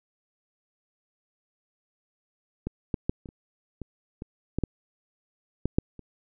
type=clicks; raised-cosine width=3 ms; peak=-17 / -13 / -11 / -28 / -30 / -23 / -23 / -14 / -12 / -12 / -7 / -29 dBFS; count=12; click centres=2.67 / 2.942 / 3.095 / 3.258 / 3.289 / 3.817 / 4.221 / 4.586 / 4.637 / 5.656 / 5.785 / 5.993 s; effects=none